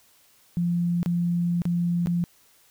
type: tone with dropouts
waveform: sine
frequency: 173.1 Hz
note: F3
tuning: 15 cents flat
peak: -21 dBFS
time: 0.57-2.24 s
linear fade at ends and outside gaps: 0 ms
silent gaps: 1.03-1.06 / 1.619-1.654 / 2.06-2.071 s
effects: white hiss -59 dBFS RMS until 2.7 s